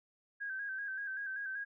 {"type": "tone with vibrato", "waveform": "sine", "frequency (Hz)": 1592, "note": "G6", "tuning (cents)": 26, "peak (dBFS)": -37, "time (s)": [0.4, 1.65], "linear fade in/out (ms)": 20, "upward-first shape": "square", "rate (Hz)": 5.2, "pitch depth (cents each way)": 50, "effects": []}